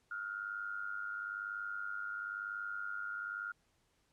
sine tone with amplitude modulation, 1413 Hz, F6, 20 cents sharp, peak -35 dBFS, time 0.11-3.52 s, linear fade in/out 5 ms, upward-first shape sine, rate 101 Hz, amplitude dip 75%, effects pink hiss -75 dBFS RMS until 4.12 s + low-pass 10000 Hz 12 dB/octave

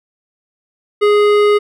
sine tone with hard clipping, 415.3 Hz, G#4, in tune, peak -10 dBFS, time 1.01-1.59 s, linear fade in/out 20 ms, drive 14 dB, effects none

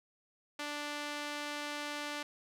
sawtooth tone with band-pass filter, 293.7 Hz, D4, in tune, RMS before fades -40 dBFS, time 0.59-2.23 s, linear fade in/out 5 ms, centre 2800 Hz, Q 0.54, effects none

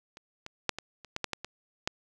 clicks, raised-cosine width 0.2 ms, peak -29 / -23 / -8 / -19 / -29 / -15 / -12 / -14 / -20 / -11 dBFS, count 10, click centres 0.171 / 0.464 / 0.693 / 0.786 / 1.047 / 1.164 / 1.243 / 1.333 / 1.446 / 1.875 s, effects none

